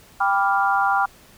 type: chord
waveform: sine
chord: G dominant seventh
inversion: none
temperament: equal with one note detuned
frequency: 790.4 / 987.8 / 1174.7 / 1396.9 Hz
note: G5 / B5 / D6 / F6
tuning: +14 / 0 / 0 / 0 cents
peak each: -20 / -24 / -24 / -22 dBFS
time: 0.2-1.06 s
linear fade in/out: 10 ms
effects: pink hiss -50 dBFS RMS until 1.37 s